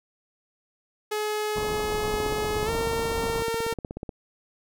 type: tone with pitch glide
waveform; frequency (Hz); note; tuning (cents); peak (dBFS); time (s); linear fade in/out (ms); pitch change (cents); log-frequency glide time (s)
sawtooth; 424.2 to 457.3; G#4 to A#4; +37 to -33; -22; 1.11-3.74; 10; +130; 2.65-2.7
type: low-pass noise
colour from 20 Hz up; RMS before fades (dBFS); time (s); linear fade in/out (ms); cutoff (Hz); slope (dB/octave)
pink; -34; 1.55-3.43; 20; 1200; 96
type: click train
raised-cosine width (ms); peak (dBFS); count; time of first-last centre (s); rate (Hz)
2; -20; 34; 2.08-4.092; 16.4
effects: none